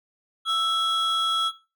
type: tone pair together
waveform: triangle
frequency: 1321 / 3329 Hz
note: E6 / G#7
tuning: +3 / +3 cents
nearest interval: octave + major third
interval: 1600 cents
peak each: -21 dBFS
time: 0.45-1.52 s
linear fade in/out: 50 ms
effects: noise-tail reverb RT60 0.3 s tail -17 dB re dry + tanh soft clip ceiling -16 dBFS